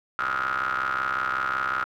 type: ring-modulated tone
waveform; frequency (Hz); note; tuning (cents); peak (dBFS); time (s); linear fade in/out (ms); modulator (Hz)
30% pulse; 65.41; C2; 0; -19; 0.19-1.84; 0; 1350
effects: low-pass 4000 Hz 12 dB/octave + 10-bit